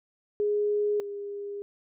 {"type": "tone pair in turn", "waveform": "sine", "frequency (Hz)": [415.3, 405.6], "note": ["G#4", "G#4"], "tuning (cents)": [0, -41], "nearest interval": "unison", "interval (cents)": 41, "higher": "first", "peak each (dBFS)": [-23, -33], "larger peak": "first", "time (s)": [[0.4, 1], [1, 1.62]], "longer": "second", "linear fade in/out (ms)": 0, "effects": []}